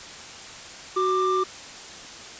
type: tone pair together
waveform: triangle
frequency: 372.3 / 1186.1 Hz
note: F#4 / D6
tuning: +11 / +17 cents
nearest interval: octave + minor sixth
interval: 2006 cents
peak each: -21 dBFS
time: 0.96-1.44 s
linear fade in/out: 10 ms
effects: white hiss -40 dBFS RMS until 2.39 s + resampled to 16000 Hz